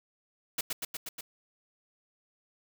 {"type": "noise with echo", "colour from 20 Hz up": "white", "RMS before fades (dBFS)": -31, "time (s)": [0.58, 0.61], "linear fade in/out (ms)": 5, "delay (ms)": 120, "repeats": 5, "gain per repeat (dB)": -2, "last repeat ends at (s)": 1.21, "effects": []}